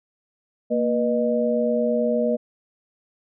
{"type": "tone cluster", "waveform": "sine", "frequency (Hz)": [232.7, 485.3, 614], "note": ["A#3", "B4", "D#5"], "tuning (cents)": [-3, -30, -23], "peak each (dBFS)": -23, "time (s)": [0.7, 2.37], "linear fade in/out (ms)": 20, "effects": []}